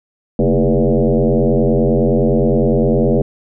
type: tone with frequency modulation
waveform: sine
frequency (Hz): 130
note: C3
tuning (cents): -11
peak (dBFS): -10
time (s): 0.39-3.22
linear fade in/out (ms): 2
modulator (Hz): 89.7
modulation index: 5
effects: none